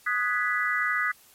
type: chord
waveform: sine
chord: G# minor seventh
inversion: second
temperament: equal with one note detuned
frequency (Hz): 1244.5 / 1480 / 1677.6 / 1975.5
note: D#6 / F#6 / G#6 / B6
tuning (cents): 0 / 0 / +17 / 0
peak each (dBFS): -29 / -30 / -30 / -27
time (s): 0.06-1.12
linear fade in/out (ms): 10
effects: white hiss -56 dBFS RMS until 1.34 s + MP3 64 kbps